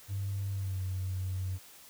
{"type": "tone with pitch glide", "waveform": "triangle", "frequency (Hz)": [98.5, 93.13], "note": ["G2", "F#2"], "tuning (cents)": [9, 12], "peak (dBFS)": -28, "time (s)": [0.08, 1.59], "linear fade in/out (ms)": 50, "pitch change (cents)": -97, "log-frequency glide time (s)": [0.53, 0.81], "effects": ["tanh soft clip ceiling -29 dBFS", "white hiss -54 dBFS RMS until 1.89 s"]}